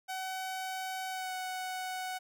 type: tone with pitch glide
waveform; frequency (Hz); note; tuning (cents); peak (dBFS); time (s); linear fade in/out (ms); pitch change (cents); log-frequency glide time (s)
sawtooth; 754 to 743.2; F#5 to F#5; +32 to +7; -32; 0.08-2.19; 20; -25; 1.1-1.33
effects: none